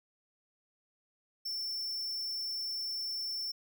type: tone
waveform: square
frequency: 5390 Hz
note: E8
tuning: 38 cents sharp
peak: -35 dBFS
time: 1.45-3.52 s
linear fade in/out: 10 ms
effects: none